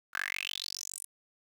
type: tone with high-pass filter sweep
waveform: 10% pulse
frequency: 47.11 Hz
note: F#1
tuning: 32 cents sharp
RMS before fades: -38 dBFS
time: 0.13-1.06 s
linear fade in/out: 20 ms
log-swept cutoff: 1400 to 10000 Hz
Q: 7.8
effects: 10-bit